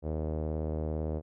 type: tone with low-pass filter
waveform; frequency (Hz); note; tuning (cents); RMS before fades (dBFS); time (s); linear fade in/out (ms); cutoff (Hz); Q
sawtooth; 77.78; D#2; 0; -33; 0.02-1.22; 50; 540; 2.4
effects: none